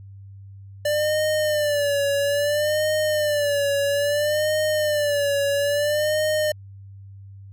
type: tone with vibrato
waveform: square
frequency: 589 Hz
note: D5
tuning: 5 cents sharp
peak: -20 dBFS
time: 0.85-6.52 s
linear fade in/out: 5 ms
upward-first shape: sine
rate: 0.6 Hz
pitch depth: 77 cents each way
effects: added 98 Hz sine -39 dBFS peak until 7.52 s